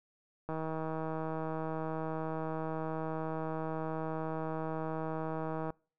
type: click train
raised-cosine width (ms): 1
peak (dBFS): -24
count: 830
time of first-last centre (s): 0.49-5.704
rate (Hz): 159
effects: noise-tail reverb RT60 0.4 s tail -26 dB re dry